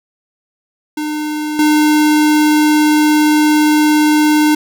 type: tone with level steps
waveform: square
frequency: 302.9 Hz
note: D#4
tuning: 46 cents flat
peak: -18 / -9 dBFS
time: 0.97-4.55 s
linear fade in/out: 5 ms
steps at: 1.59 s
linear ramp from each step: 2 ms
effects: none